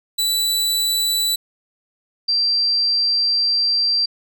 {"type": "tone pair in turn", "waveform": ["sawtooth", "sine"], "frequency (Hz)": [3961, 4710], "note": ["B7", "D8"], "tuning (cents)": [4, 4], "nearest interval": "minor third", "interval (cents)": 300, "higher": "second", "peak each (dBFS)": [-14, -15], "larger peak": "first", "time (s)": [[0.18, 1.36], [2.28, 4.06]], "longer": "second", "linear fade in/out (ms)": 10, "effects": []}